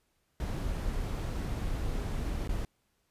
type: noise with dropouts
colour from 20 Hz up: brown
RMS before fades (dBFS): -33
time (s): 0.4-2.65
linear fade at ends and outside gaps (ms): 1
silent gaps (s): 2.475-2.492
effects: pink hiss -75 dBFS RMS until 3.1 s + resampled to 32000 Hz